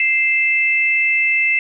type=tone pair together; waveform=sine; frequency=2093 / 2637 Hz; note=C7 / E7; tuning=0 / 0 cents; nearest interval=major third; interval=400 cents; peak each=-16 / -16 dBFS; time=0-1.59 s; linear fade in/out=2 ms; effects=none